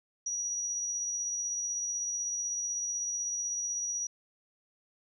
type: tone with tremolo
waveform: sine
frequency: 5800 Hz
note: F#8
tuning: 35 cents flat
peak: -30 dBFS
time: 0.26-4.07 s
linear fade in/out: 5 ms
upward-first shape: triangle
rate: 16 Hz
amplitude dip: 25%
effects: none